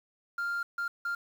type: tone bursts at uneven times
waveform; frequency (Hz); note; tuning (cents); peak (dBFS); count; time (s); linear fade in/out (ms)
sine; 1396.9; F6; 0; -27; 3; 0.38-0.63 / 0.78-0.88 / 1.05-1.15; 5
effects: tanh soft clip ceiling -29 dBFS + 9-bit